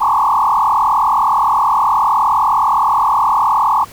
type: tone with frequency modulation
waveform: sine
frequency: 996 Hz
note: B5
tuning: 14 cents sharp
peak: -10 dBFS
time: 0-3.85 s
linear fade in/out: 20 ms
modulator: 39.3 Hz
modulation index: 4.2
effects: pink hiss -38 dBFS RMS until 3.92 s